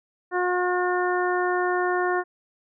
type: harmonic tone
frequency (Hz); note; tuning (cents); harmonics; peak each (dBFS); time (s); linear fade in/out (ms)
360; F#4; -47; 1 / 2 / 3 / 4 / 5; -24 / -27 / -29 / -30 / -31; 0.31-2.24; 50
effects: none